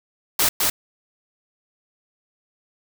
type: noise with echo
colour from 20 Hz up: white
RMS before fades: -18 dBFS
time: 0.39-0.49 s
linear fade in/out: 5 ms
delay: 210 ms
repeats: 1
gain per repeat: -2 dB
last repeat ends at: 0.7 s
effects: none